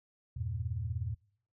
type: chord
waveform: sine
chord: E diminished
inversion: none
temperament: just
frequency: 82.41 / 98.89 / 118.67 Hz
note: E2 / G2 / Bb2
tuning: 0 / +16 / +31 cents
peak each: -38 / -38 / -37 dBFS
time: 0.36-1.15 s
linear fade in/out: 10 ms
effects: noise-tail reverb RT60 0.6 s tail -26 dB re dry